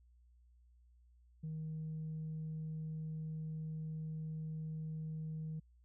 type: tone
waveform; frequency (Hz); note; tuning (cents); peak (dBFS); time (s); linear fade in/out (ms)
sine; 157.2; D#3; +18; -38; 1.43-5.6; 10
effects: tanh soft clip ceiling -37 dBFS + added 60 Hz sine -63 dBFS peak until 5.84 s